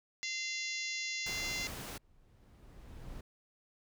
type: harmonic tone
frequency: 690 Hz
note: F5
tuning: 21 cents flat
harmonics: 3 / 4 / 5 / 6 / 7 / 8 / 9 / 10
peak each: -39 / -45 / -47 / -45 / -45 / -47 / -46 / -48 dBFS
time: 0.23-1.67 s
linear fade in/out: 0 ms
type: noise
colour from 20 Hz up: pink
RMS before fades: -44 dBFS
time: 1.26-1.98 s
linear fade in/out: 5 ms
type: noise with exponential growth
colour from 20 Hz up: brown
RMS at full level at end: -43 dBFS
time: 1.32-3.21 s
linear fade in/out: 5 ms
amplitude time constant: 410 ms
effects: none